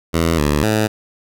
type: tone with pitch steps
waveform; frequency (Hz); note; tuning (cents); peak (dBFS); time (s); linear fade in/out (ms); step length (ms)
10% pulse; 82.8 / 73.7 / 108.1; E2 / D2 / A2; +8 / +7 / -30; -6; 0.13-0.88; 20; 250
effects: none